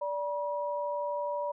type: tone pair together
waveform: sine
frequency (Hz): 583.1 / 963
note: D5 / B5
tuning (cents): -13 / -44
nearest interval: major sixth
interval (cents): 869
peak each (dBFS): -32 / -34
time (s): 0.01-1.52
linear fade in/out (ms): 10
effects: none